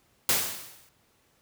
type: noise with exponential decay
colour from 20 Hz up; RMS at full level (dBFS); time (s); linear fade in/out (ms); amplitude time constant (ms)
white; -21; 0.29-0.89; 1; 130
effects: pink hiss -66 dBFS RMS until 1.41 s + high-pass 60 Hz 12 dB/octave